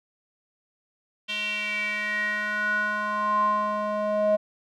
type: tone with band-pass filter sweep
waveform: square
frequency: 210 Hz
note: G#3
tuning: 19 cents sharp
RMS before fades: -26 dBFS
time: 1.28-4.37 s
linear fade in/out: 20 ms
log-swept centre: 3000 to 660 Hz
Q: 7.1
effects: none